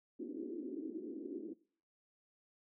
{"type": "band-pass noise", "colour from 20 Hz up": "white", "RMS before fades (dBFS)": -44, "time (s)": [0.19, 1.54], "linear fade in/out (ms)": 10, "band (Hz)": [260, 370], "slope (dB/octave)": 48, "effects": ["noise-tail reverb RT60 0.5 s tail -21 dB re dry"]}